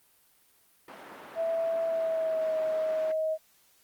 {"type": "band-pass noise", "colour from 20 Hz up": "white", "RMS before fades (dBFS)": -46, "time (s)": [0.88, 3.12], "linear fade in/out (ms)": 2, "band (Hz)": [270, 1300], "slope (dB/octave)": 12}
{"type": "tone with pitch glide", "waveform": "sine", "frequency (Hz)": [659.3, 631.7], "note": ["E5", "D#5"], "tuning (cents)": [0, 26], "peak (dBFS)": -26, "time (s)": [1.35, 3.38], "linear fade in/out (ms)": 50, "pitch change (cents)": -74, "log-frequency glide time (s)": [1.83, 2.59]}
{"effects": ["white hiss -64 dBFS RMS until 3.83 s", "Opus 32 kbps"]}